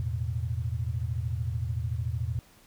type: chord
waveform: sine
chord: E suspended fourth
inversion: none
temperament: equal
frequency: 82.41 / 110 / 123.47 Hz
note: E2 / A2 / B2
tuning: 0 / 0 / 0 cents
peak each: -32 / -32 / -33 dBFS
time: 0-2.39 s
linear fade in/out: 0 ms
effects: pink hiss -58 dBFS RMS until 2.66 s